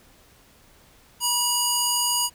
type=tone with band-pass filter; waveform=square; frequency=967 Hz; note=B5; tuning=37 cents flat; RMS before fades=-23 dBFS; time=1.2-2.3 s; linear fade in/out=50 ms; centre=8900 Hz; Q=0.8; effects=pink hiss -55 dBFS RMS until 2.34 s